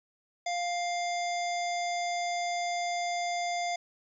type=harmonic tone; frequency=700 Hz; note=F5; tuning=4 cents sharp; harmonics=1 / 3 / 5 / 7 / 9 / 10; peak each=-30 / -37 / -43 / -43 / -46 / -46 dBFS; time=0.46-3.76 s; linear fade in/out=5 ms; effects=11-bit